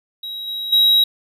triangle tone with level steps, 3840 Hz, B7, 49 cents flat, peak -25 / -22 / -9 dBFS, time 0.23-1.04 s, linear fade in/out 5 ms, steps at 0.47 / 0.72 s, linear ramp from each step 10 ms, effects none

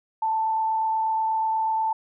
sine tone with frequency modulation, 884 Hz, A5, 8 cents sharp, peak -21 dBFS, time 0.22-1.93 s, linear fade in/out 5 ms, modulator 28.3 Hz, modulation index 0.32, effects none

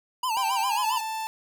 square tone with vibrato, 948 Hz, A#5, 29 cents sharp, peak -25 dBFS, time 0.23-1.01 s, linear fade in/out 5 ms, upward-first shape sine, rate 7.4 Hz, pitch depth 150 cents each way
45% pulse tone with pitch glide, 786 to 882.3 Hz, G5 to A5, +4 to +5 cents, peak -29 dBFS, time 0.37-1.27 s, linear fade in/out 0 ms, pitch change +201 cents, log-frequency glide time 0.63-0.93 s
effects none

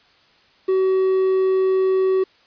triangle tone with quantisation, 378.3 Hz, F#4, 38 cents sharp, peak -13 dBFS, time 0.68-2.24 s, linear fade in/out 10 ms, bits 7, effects white hiss -55 dBFS RMS until 2.46 s + resampled to 11025 Hz

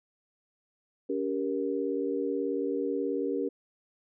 sine chord, G diminished, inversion second, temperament just, 282.2 / 392 / 470.4 Hz, Db4 / G4 / Bb4, +31 / 0 / +16 cents, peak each -32 dBFS, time 1.09-3.49 s, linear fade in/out 10 ms, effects none

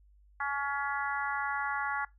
harmonic tone, 281.4 Hz, C#4, 26 cents sharp, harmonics 3 / 4 / 5 / 6 / 7, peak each -36 / -36 / -36 / -37 / -41 dBFS, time 0.4-2.05 s, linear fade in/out 5 ms, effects noise-tail reverb RT60 0.2 s tail -22 dB re dry + added 50 Hz sine -58 dBFS peak until 2.18 s

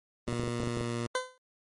15% pulse tone with pitch glide, 119.3 to 118.2 Hz, A#2 to A#2, +41 to +24 cents, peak -25 dBFS, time 0.27-1.07 s, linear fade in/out 10 ms, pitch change -17 cents, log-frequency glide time 0.51-0.95 s
clicks, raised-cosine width 2 ms, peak -21 dBFS, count 10, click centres 0.284 / 0.328 / 0.397 / 0.436 / 0.478 / 0.602 / 0.633 / 0.674 / 0.772 / 0.81 s
20% pulse tone with exponential decay, 510 Hz, C5, 44 cents flat, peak -20 dBFS, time 1.15-1.38 s, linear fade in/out 2 ms, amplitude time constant 48 ms
effects MP3 48 kbps

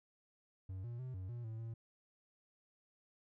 triangle tone with pitch steps, 94.2 / 119 / 128.5 / 93.2 / 119.7 / 111.5 / 114.2 Hz, F#2 / A#2 / C3 / F#2 / A#2 / A2 / A#2, +32 / +36 / -31 / +13 / +46 / +23 / -35 cents, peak -40 dBFS, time 0.69-1.74 s, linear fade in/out 5 ms, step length 150 ms, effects none

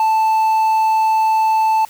triangle tone, 880 Hz, A5, in tune, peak -10 dBFS, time 0-1.85 s, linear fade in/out 2 ms, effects white hiss -43 dBFS RMS until 1.89 s

